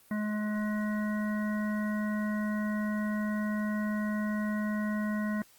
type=harmonic tone; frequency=211.3 Hz; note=G#3; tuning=30 cents sharp; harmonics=1 / 3 / 5 / 7 / 9; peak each=-29 / -41 / -43 / -43 / -42 dBFS; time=0.11-5.42 s; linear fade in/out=2 ms; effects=white hiss -60 dBFS RMS until 5.58 s + Opus 24 kbps